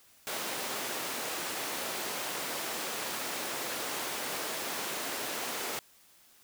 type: high-pass noise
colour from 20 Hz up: pink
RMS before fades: -36 dBFS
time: 0.27-5.79 s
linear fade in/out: 0 ms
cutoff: 370 Hz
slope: 12 dB/octave
effects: white hiss -61 dBFS RMS until 6.43 s